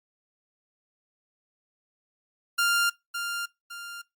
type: tone with echo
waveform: sawtooth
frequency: 1396.9 Hz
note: F6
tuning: in tune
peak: -18 dBFS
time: 2.58-2.9 s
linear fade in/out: 10 ms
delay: 560 ms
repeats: 2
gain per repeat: -8 dB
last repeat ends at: 4.02 s
effects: noise-tail reverb RT60 0.2 s tail -23 dB re dry + Opus 32 kbps